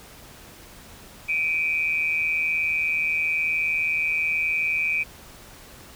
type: tone pair together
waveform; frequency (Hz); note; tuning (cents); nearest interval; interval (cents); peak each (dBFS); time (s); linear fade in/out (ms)
sine; 2330 / 2489; D7 / D#7; -14 / 0; minor second; 114; -24; 1.28-5.04; 20
effects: pink hiss -46 dBFS RMS until 5.95 s